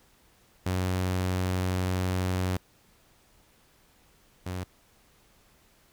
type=tone pair in turn; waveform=sawtooth; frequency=92.1 / 91.41 Hz; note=F#2 / F#2; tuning=-7 / -20 cents; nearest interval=unison; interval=13 cents; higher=first; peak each=-22 / -28 dBFS; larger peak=first; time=0.66-2.57 / 4.46-4.64 s; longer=first; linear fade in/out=5 ms; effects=pink hiss -62 dBFS RMS until 5.92 s